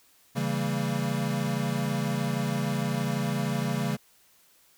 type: chord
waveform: square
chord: C# diminished seventh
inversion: none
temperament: equal with one note detuned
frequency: 138.59 / 164.81 / 196 / 228.7 Hz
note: C#3 / E3 / G3 / Bb3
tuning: 0 / 0 / 0 / -33 cents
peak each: -31 / -34 / -33 / -33 dBFS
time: 0.35-3.97 s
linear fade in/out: 20 ms
effects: white hiss -61 dBFS RMS until 4.77 s